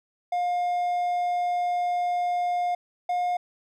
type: tone pair in turn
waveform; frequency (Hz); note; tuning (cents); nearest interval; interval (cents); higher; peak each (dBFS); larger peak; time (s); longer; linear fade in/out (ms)
triangle; 710 / 713.9; F5 / F5; +28 / +38; unison; 10; second; -21; neither; 0.32-2.75 / 3.09-3.37; first; 5
effects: none